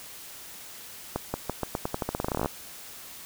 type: accelerating click train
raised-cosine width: 1 ms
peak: -13 dBFS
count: 21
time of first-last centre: 1.16-2.459 s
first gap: 180 ms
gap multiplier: 0.87
effects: white hiss -44 dBFS RMS until 3.25 s